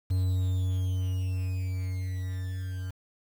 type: tone with level ramp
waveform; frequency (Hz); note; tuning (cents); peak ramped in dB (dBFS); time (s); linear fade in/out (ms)
triangle; 92.6; F#2; +2; -21 to -30; 0.1-2.91; 10
effects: 8-bit